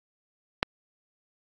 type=click; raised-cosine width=0.3 ms; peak=-5 dBFS; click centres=0.629 s; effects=AAC 48 kbps